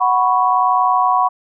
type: chord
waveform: sine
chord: F# suspended fourth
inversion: none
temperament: equal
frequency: 740 / 987.8 / 1108.7 Hz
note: F#5 / B5 / C#6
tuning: 0 / 0 / 0 cents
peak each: -16 dBFS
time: 0-1.29 s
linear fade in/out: 20 ms
effects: none